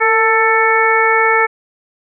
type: harmonic tone with a mistuned harmonic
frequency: 442.9 Hz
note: A4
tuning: 11 cents sharp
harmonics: 1 / 2 / 3 / 4 / 5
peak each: -16 / -16 / -16 / -16 / -16 dBFS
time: 0-1.47 s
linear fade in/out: 20 ms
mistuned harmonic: 1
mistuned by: +38 cents
effects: none